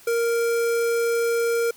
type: tone with notch filter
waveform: square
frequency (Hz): 466.2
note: A#4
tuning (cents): 0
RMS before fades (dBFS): -22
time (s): 0.07-1.71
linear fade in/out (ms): 5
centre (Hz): 3600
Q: 1.5
effects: white hiss -50 dBFS RMS until 1.76 s